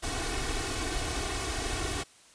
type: noise with comb filter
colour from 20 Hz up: pink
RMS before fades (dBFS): -32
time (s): 0.02-2.04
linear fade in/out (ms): 20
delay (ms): 2.7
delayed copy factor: +0.75
effects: white hiss -57 dBFS RMS until 2.34 s + resampled to 22050 Hz